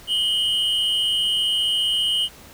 triangle tone pair together, 2900 / 3115 Hz, F#7 / G7, -35 / -12 cents, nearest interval minor second, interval 123 cents, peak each -20 dBFS, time 0.07-2.29 s, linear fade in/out 50 ms, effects pink hiss -45 dBFS RMS until 2.53 s

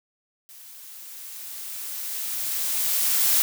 blue noise with level ramp, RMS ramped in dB -46 to -19 dBFS, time 0.49-3.42 s, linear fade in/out 0 ms, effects none

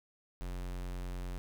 square tone, 45 Hz, F#1, 47 cents flat, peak -38 dBFS, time 0.41-1.38 s, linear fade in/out 0 ms, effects none

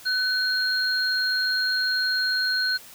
sine tone pair together, 1507 / 4233 Hz, F#6 / C8, +31 / +19 cents, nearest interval octave + tritone, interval 1788 cents, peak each -24 dBFS, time 0.05-2.78 s, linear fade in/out 20 ms, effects white hiss -46 dBFS RMS until 2.94 s

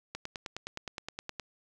click train, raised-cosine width 0.2 ms, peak -20 dBFS, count 13, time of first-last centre 0.15-1.397 s, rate 9.62 Hz, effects none

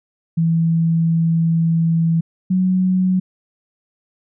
sine tone pair in turn, 164.81 / 184.99 Hz, E3 / F#3, 0 / 0 cents, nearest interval major second, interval 200 cents, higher second, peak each -13 dBFS, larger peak neither, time 0.37-2.21 / 2.5-3.2 s, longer first, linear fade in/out 10 ms, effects none

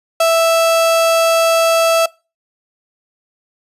35% pulse tone, 659.3 Hz, E5, in tune, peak -8 dBFS, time 0.2-2.06 s, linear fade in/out 5 ms, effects noise-tail reverb RT60 0.3 s tail -24 dB re dry + resampled to 32000 Hz

